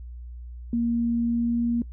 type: tone with pitch glide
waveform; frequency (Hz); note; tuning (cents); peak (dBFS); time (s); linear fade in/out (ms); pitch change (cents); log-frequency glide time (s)
sine; 234.4 to 236; A#3 to A#3; +10 to +22; -21; 0.73-1.82; 2; +12; 1.22-1.65
effects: noise-tail reverb RT60 0.1 s tail -21 dB re dry + added 60 Hz sine -36 dBFS peak until 1.92 s